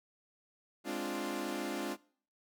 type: chord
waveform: sawtooth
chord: D half-diminished seventh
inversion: second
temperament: equal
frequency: 207.7 / 261.6 / 293.7 / 349.2 Hz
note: Ab3 / C4 / D4 / F4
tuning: 0 / 0 / 0 / 0 cents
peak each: -39 / -38 / -36 / -36 dBFS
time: 0.84-1.97 s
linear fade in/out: 50 ms
effects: noise-tail reverb RT60 0.5 s tail -22 dB re dry